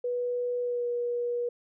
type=tone with pitch glide; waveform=sine; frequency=489.4 to 481.3 Hz; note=B4 to B4; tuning=-16 to -45 cents; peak=-27 dBFS; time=0.04-1.49 s; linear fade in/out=5 ms; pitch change=-29 cents; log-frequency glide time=0.61-0.87 s; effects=none